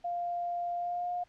sine tone with pitch glide, 698.5 to 710.7 Hz, F5 to F5, 0 to +30 cents, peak -31 dBFS, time 0.04-1.24 s, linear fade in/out 10 ms, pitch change +30 cents, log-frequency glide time 0.75-1.1 s, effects pink hiss -66 dBFS RMS until 1.28 s + low-pass 5000 Hz 12 dB/octave

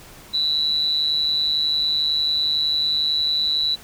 sine tone with amplitude modulation, 3951 Hz, B7, in tune, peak -15 dBFS, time 0.33-3.76 s, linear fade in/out 20 ms, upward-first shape sine, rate 151 Hz, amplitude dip 65%, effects pink hiss -44 dBFS RMS until 3.83 s

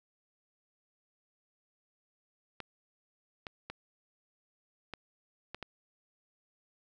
clicks, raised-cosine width 0.3 ms, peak -24 dBFS, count 6, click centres 2.603 / 3.468 / 3.7 / 4.937 / 5.546 / 5.627 s, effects none

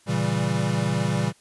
square chord, A# diminished seventh, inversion none, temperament equal, 116.54 / 138.59 / 164.81 / 196 Hz, A#2 / C#3 / E3 / G3, 0 / 0 / 0 / 0 cents, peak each -28 dBFS, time 0.06-1.33 s, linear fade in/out 50 ms, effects white hiss -58 dBFS RMS until 1.4 s + resampled to 24000 Hz

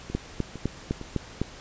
two click trains, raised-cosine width 3 ms, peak -12 / -23 dBFS, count 6 / 3, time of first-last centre 0.15-1.416 / 0.1-1.013 s, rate 3.95 / 2.19 Hz, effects pink hiss -45 dBFS RMS until 1.6 s + resampled to 16000 Hz

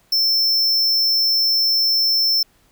square tone, 5340 Hz, E8, 22 cents sharp, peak -15 dBFS, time 0.12-2.43 s, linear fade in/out 5 ms, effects pink hiss -58 dBFS RMS until 2.71 s

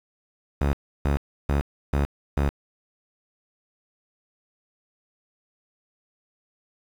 sawtooth tone bursts, 70.9 Hz, C#2, 40 cents sharp, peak -16 dBFS, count 5, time 0.61-2.49 s, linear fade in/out 0 ms, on 120 ms, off 320 ms, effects low-pass 2000 Hz 12 dB/octave + 7-bit

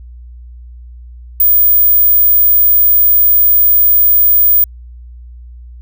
sine tone, 15040 Hz, A#9, 14 cents sharp, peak -5 dBFS, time 1.4-4.64 s, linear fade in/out 2 ms, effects added 60 Hz sine -30 dBFS peak until 5.81 s

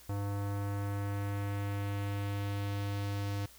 square tone with low-pass filter sweep, 100.7 Hz, G2, 47 cents sharp, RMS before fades -35 dBFS, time 0.09-3.46 s, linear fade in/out 5 ms, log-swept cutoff 1100 to 5900 Hz, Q 1.1, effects added 60 Hz sine -62 dBFS peak until 3.58 s + white hiss -57 dBFS RMS until 3.58 s

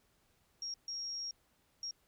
sine tone bursts at uneven times, 5588 Hz, F8, in tune, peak -38 dBFS, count 3, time 0.62-0.74 / 0.88-1.31 / 1.83-1.91 s, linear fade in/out 2 ms, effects pink hiss -73 dBFS RMS until 2.07 s

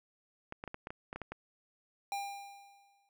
clicks, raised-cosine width 0.5 ms, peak -26 dBFS, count 10, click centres 0.524 / 0.639 / 0.677 / 0.744 / 0.871 / 0.905 / 1.129 / 1.16 / 1.217 / 1.32 s
square tone with exponential decay, 800 Hz, G5, 35 cents sharp, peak -34 dBFS, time 2.12-3.09 s, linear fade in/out 1 ms, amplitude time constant 210 ms
effects none

